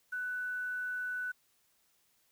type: tone with quantisation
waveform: sine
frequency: 1491 Hz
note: F#6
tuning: 13 cents sharp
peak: -34 dBFS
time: 0.12-1.32 s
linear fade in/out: 10 ms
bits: 10
effects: white hiss -72 dBFS RMS until 2.31 s